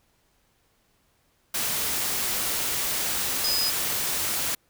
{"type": "tone in noise", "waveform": "sine", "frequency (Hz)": 4998, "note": "D#8", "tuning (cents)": 7, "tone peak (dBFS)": -24, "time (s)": [3.44, 3.7], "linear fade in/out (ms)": 5, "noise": "white", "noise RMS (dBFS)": -27, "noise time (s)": [1.54, 4.55], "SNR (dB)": 0, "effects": ["pink hiss -67 dBFS RMS until 4.69 s"]}